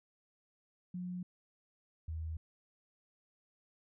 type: tone pair in turn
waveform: sine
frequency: 179.8 / 80.09 Hz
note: F#3 / E2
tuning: -49 / -49 cents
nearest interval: octave + major second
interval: 1400 cents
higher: first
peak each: -38 / -37 dBFS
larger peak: second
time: 0.94-1.23 / 2.08-2.37 s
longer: neither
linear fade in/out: 5 ms
effects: none